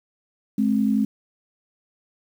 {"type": "tone pair together", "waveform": "sine", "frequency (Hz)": [212.7, 263.9], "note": ["G#3", "C4"], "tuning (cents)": [42, 15], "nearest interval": "major third", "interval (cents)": 373, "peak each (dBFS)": [-19, -22], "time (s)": [0.58, 1.05], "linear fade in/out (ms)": 5, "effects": ["8-bit"]}